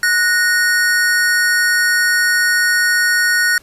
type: tone pair together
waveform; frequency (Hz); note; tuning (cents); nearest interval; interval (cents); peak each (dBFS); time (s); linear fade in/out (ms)
square; 1469.4 / 1855; F#6 / A#6; -12 / -9; major third; 403; -15 / -16; 0.03-3.58; 2
effects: pink hiss -48 dBFS RMS until 3.62 s + resampled to 32000 Hz